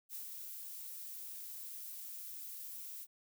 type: noise with ADSR envelope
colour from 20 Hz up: violet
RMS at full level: -44 dBFS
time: 0.09-3.07 s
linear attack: 54 ms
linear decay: 110 ms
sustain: -3 dB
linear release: 47 ms
effects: none